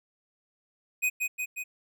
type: tone with echo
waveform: square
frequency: 2499 Hz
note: D#7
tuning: 7 cents sharp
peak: -24 dBFS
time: 1.02-1.1 s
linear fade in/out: 20 ms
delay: 180 ms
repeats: 3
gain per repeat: -3 dB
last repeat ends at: 1.64 s
effects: none